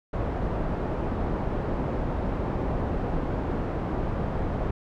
pink low-pass noise, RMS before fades -28 dBFS, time 0.13-4.71 s, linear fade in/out 5 ms, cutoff 840 Hz, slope 12 dB/octave, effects none

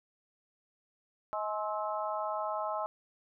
harmonic tone with a mistuned harmonic, 211.2 Hz, G#3, 29 cents sharp, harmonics 3 / 4 / 5 / 6, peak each -36 / -37 / -38 / -39 dBFS, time 1.33-2.86 s, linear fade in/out 0 ms, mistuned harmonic 6, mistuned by +47 cents, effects none

